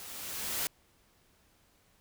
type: noise with level ramp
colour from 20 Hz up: white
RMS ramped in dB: -46 to -32 dBFS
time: 0-0.67 s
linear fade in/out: 0 ms
effects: pink hiss -67 dBFS RMS until 2 s